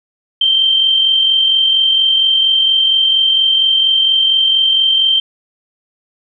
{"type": "tone with amplitude modulation", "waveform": "sine", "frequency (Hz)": 3136, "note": "G7", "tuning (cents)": 0, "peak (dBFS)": -7, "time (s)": [0.41, 5.2], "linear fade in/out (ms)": 5, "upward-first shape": "sine", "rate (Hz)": 44.3, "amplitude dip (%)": 40, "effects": []}